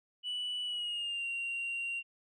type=tone with pitch glide; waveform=sine; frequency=2960 to 2762 Hz; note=F#7 to F7; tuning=0 to -20 cents; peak=-32 dBFS; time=0.23-2.03 s; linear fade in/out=50 ms; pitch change=-120 cents; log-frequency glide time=0.64-1.26 s; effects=tanh soft clip ceiling -32 dBFS